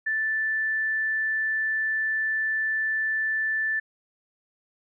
sine tone, 1760 Hz, A6, in tune, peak -23 dBFS, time 0.06-3.8 s, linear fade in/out 10 ms, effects none

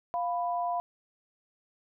sine tone pair together, 700 / 989.9 Hz, F5 / B5, +4 / +4 cents, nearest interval tritone, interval 600 cents, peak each -29 / -33 dBFS, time 0.14-0.8 s, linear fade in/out 0 ms, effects none

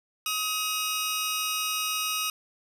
15% pulse tone pair together, 1264 / 2859 Hz, D#6 / F7, +27 / +40 cents, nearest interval octave + major second, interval 1413 cents, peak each -23 dBFS, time 0.26-2.3 s, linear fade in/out 2 ms, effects none

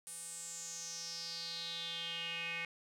square tone with band-pass filter sweep, 168 Hz, E3, 33 cents sharp, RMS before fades -43 dBFS, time 0.07-2.65 s, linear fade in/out 0 ms, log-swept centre 9500 to 2300 Hz, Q 6, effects none

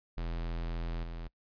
square tone with level steps, 41.95 Hz, E1, 31 cents sharp, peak -34 / -39 dBFS, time 0.17-1.28 s, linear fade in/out 10 ms, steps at 1.03 s, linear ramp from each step 10 ms, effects noise-tail reverb RT60 0.1 s tail -25 dB re dry + resampled to 11025 Hz

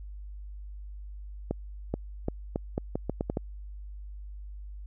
accelerating click train, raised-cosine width 2 ms, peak -15 dBFS, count 10, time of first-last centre 1.51-3.371 s, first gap 430 ms, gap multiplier 0.8, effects added 50 Hz sine -39 dBFS peak until 4.86 s

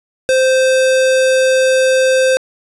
square tone, 521 Hz, C5, 7 cents flat, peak -10 dBFS, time 0.29-2.37 s, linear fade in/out 0 ms, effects resampled to 24000 Hz + 8-bit

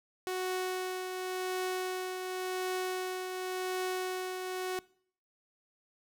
sawtooth tone with tremolo, 369.8 Hz, F#4, 1 cent flat, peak -27 dBFS, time 0.27-4.79 s, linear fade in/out 0 ms, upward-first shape triangle, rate 0.91 Hz, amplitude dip 45%, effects noise-tail reverb RT60 0.6 s tail -23 dB re dry

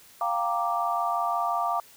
sine chord, G minor seventh, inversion third, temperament equal, 698.5 / 784 / 932.3 / 1174.7 Hz, F5 / G5 / Bb5 / D6, 0 / 0 / 0 / 0 cents, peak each -28 / -33 / -31 / -28 dBFS, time 0.21-1.8 s, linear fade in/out 2 ms, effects white hiss -53 dBFS RMS until 1.96 s

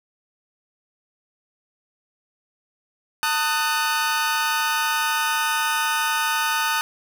sawtooth chord, D# diminished, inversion second, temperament just, 896 / 1244.5 / 1493.4 Hz, A5 / D#6 / F#6, +31 / 0 / +16 cents, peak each -21 dBFS, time 3.23-6.81 s, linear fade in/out 0 ms, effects none

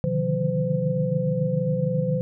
sine tone cluster, 128.8 / 148.3 / 155.5 / 179.5 / 511 Hz, C3 / D3 / D#3 / F3 / C5, -27 / +17 / -1 / +48 / -41 cents, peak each -29 / -30 / -26 / -27 / -26 dBFS, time 0.04-2.21 s, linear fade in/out 0 ms, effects none

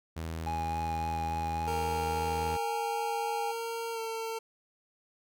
sawtooth tone, 81.3 Hz, E2, 23 cents flat, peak -31 dBFS, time 0.16-2.57 s, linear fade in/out 10 ms
triangle tone with vibrato, 826 Hz, G#5, 10 cents flat, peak -30 dBFS, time 0.46-3.52 s, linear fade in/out 10 ms, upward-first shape sine, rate 3.6 Hz, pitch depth 13 cents each way
25% pulse tone with pitch glide, 460 to 451.1 Hz, A#4 to A4, -23 to +43 cents, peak -30 dBFS, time 1.67-4.39 s, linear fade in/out 10 ms, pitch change -34 cents, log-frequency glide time 3.93-3.99 s
effects none

